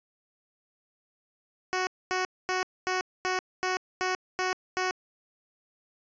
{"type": "tone bursts", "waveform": "10% pulse", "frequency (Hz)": 370, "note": "F#4", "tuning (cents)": 0, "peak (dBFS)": -18, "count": 9, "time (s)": [1.73, 4.91], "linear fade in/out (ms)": 0, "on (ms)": 140, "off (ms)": 240, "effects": ["resampled to 16000 Hz"]}